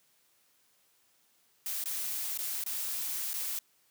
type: noise with dropouts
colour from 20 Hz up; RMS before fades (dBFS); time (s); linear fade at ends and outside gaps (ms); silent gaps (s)
blue; -35; 1.66-3.59; 2; 1.84-1.857 / 2.376-2.388 / 2.639-2.662 / 3.333-3.339
effects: white hiss -69 dBFS RMS until 3.9 s + high-pass 100 Hz 12 dB/octave